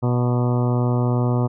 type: harmonic tone with a mistuned harmonic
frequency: 122.5 Hz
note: B2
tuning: 14 cents flat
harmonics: 1 / 2 / 3 / 4 / 5 / 6 / 7 / 8 / 9 / 10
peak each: -18 / -24 / -28 / -30 / -32 / -34 / -35 / -36 / -37 / -38 dBFS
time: 0.02-1.48 s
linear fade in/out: 20 ms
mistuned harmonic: 7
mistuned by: +33 cents
effects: none